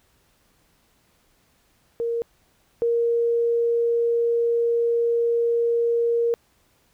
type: tone pair in turn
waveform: sine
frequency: 466.2 / 468.1 Hz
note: A#4 / A#4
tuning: 0 / +7 cents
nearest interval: unison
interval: 7 cents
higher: second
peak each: -22 / -18 dBFS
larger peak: second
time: 2-2.22 / 2.82-6.34 s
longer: second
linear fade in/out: 0 ms
effects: pink hiss -63 dBFS RMS until 6.93 s